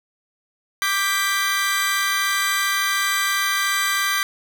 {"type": "chord", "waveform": "sawtooth", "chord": "G major", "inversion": "second", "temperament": "equal with one note detuned", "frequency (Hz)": [1174.7, 1580.7, 1975.5], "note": ["D6", "G6", "B6"], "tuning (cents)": [0, 14, 0], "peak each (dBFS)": -20, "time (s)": [0.82, 4.23], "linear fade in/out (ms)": 0, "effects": []}